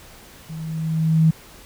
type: tone with level ramp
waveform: sine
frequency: 160 Hz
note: D#3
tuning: 49 cents sharp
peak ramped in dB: -30 to -10 dBFS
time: 0.49-1.31 s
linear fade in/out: 10 ms
effects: pink hiss -45 dBFS RMS until 1.65 s